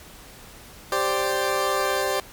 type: chord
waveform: 20% pulse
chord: G suspended fourth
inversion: none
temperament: equal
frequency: 392 / 523.3 / 587.3 Hz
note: G4 / C5 / D5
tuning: 0 / 0 / 0 cents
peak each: -21 dBFS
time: 0.92-2.2 s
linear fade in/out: 2 ms
effects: pink hiss -45 dBFS RMS until 2.32 s + MP3 96 kbps